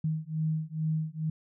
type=beating tone pair; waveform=sine; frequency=156.2 / 158.5 Hz; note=D#3 / D#3; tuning=+7 / +32 cents; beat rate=2.3 Hz; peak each=-31 dBFS; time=0.04-1.3 s; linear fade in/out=5 ms; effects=none